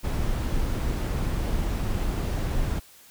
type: noise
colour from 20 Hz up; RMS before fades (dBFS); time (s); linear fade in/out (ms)
brown; -26; 0.03-2.8; 20
effects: white hiss -52 dBFS RMS until 3.1 s